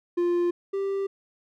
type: tone pair in turn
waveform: triangle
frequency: 349.2 / 392.7 Hz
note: F4 / G4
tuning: 0 / +3 cents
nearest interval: major second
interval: 203 cents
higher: second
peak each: -19 / -23 dBFS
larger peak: first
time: 0.17-0.51 / 0.73-1.07 s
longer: neither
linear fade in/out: 10 ms
effects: none